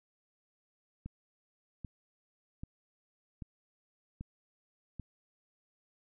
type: click train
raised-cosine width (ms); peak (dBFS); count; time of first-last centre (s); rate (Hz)
5; -29; 6; 1.06-4.997; 1.27
effects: none